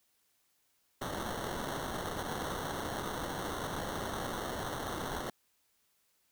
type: noise with sample-and-hold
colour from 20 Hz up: violet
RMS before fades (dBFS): -38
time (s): 1.01-5.3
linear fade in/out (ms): 5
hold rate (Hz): 2450
effects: white hiss -74 dBFS RMS until 6.31 s